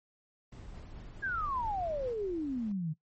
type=noise with tremolo; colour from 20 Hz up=brown; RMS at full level=-45 dBFS; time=0.52-2.14 s; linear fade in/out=5 ms; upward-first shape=triangle; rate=4.7 Hz; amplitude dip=25%
type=exponential sweep; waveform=sine; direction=down; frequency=1661.2 to 148.2 Hz; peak=-31 dBFS; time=1.22-2.94 s; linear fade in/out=20 ms
type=noise; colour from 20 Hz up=brown; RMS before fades=-50 dBFS; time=1.26-2.72 s; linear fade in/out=5 ms
effects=noise-tail reverb RT60 0.1 s tail -18 dB re dry + MP3 32 kbps